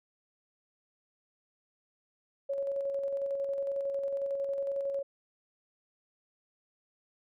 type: tone with tremolo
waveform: sine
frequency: 554 Hz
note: C#5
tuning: 1 cent flat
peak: -29 dBFS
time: 2.49-5.03 s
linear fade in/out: 10 ms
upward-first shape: square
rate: 11 Hz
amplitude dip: 30%
effects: none